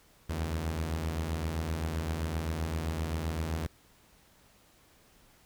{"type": "beating tone pair", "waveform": "sawtooth", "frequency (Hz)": [73.42, 81.12], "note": ["D2", "E2"], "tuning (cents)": [0, -27], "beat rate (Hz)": 7.7, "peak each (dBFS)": [-34, -28], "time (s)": [0.29, 3.67], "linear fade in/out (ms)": 10, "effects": ["pink hiss -62 dBFS RMS until 5.45 s"]}